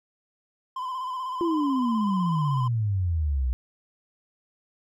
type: tone with vibrato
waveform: triangle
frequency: 1024 Hz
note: C6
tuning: 38 cents flat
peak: -27 dBFS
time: 0.76-2.68 s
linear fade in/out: 5 ms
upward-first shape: square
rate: 16 Hz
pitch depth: 39 cents each way
type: exponential sweep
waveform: sine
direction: down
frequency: 350 to 60.1 Hz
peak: -22 dBFS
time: 1.41-3.53 s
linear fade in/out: 0 ms
effects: none